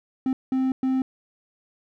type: tone bursts at uneven times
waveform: triangle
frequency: 261.6 Hz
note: C4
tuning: in tune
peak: -18 dBFS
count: 3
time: 0.26-0.33 / 0.52-0.72 / 0.83-1.02 s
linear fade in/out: 2 ms
effects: none